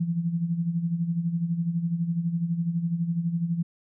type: tone with tremolo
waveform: sine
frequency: 169.1 Hz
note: E3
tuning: 44 cents sharp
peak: -21 dBFS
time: 0-3.63 s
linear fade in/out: 10 ms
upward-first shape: sine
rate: 12 Hz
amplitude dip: 65%
effects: none